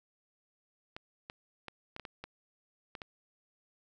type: clicks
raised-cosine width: 0.3 ms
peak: -26 dBFS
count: 9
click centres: 0.965 / 1.299 / 1.683 / 1.964 / 1.997 / 2.052 / 2.24 / 2.952 / 3.018 s
effects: none